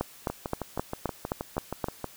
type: two click trains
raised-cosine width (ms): 1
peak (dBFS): -13 / -17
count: 8 / 12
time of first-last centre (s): 0.01-1.842 / 0.3-2.043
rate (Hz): 3.82 / 6.31
effects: white hiss -51 dBFS RMS until 2.16 s